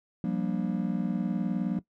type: chord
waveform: triangle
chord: G minor seventh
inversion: third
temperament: just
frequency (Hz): 176.4 / 196 / 235.2 / 294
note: F3 / G3 / Bb3 / D4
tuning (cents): +18 / 0 / +16 / +2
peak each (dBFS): -29 / -30 / -30 / -33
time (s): 0.24-1.79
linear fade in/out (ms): 2
effects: noise-tail reverb RT60 0.1 s tail -17 dB re dry